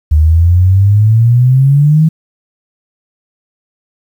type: exponential sweep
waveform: sine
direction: up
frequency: 74.6 to 161.4 Hz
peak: -4 dBFS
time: 0.11-2.09 s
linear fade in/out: 10 ms
effects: 7-bit